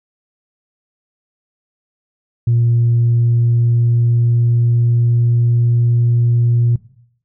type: tone with pitch glide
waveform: sine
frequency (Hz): 118 to 118.89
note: A#2 to A#2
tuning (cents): +22 to +35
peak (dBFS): -9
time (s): 2.47-6.76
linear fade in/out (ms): 5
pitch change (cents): +13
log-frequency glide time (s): 2.93-5.95
effects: noise-tail reverb RT60 0.7 s tail -19 dB re dry + tanh soft clip ceiling -7 dBFS